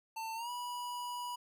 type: tone with pitch glide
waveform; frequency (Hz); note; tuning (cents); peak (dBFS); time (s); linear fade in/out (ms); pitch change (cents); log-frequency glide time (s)
square; 895 to 976; A5 to B5; +29 to -21; -39; 0.16-1.36; 10; +150; 0.35-0.5
effects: none